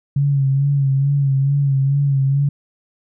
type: tone with vibrato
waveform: sine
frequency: 138.59 Hz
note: C#3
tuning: in tune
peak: -13 dBFS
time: 0.16-2.49 s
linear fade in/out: 5 ms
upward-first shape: sine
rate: 2.3 Hz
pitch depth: 46 cents each way
effects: none